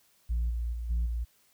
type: tone with level steps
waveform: sine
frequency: 58.27 Hz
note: A#1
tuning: in tune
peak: -24 / -28 / -32 / -23 / -28 dBFS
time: 0.29-1.25 s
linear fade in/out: 20 ms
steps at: 0.49 / 0.72 / 0.89 / 1.05 s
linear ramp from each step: 20 ms
effects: tanh soft clip ceiling -24 dBFS + white hiss -66 dBFS RMS until 1.53 s